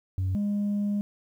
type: tone pair in turn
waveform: sine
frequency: 93.9 / 204.6 Hz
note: F#2 / G#3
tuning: +26 / -26 cents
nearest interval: octave + minor second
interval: 1348 cents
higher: second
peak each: -22 dBFS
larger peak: neither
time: 0.18-0.35 / 0.35-1.01 s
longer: second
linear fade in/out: 0 ms
effects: tanh soft clip ceiling -23 dBFS + 10-bit